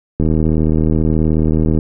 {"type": "click train", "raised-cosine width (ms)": 3, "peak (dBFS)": -3, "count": 126, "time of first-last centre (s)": [0.2, 1.788], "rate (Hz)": 78.7, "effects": []}